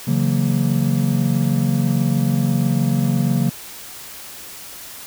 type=chord; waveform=triangle; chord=F# dominant seventh; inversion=second; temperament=just; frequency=138.75 / 166.5 / 185 / 231.2 Hz; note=C#3 / E3 / F#3 / A#3; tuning=+2 / +18 / 0 / -14 cents; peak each=-17 / -21 / -20 / -19 dBFS; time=0.07-3.5 s; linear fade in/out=10 ms; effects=white hiss -36 dBFS RMS until 5.06 s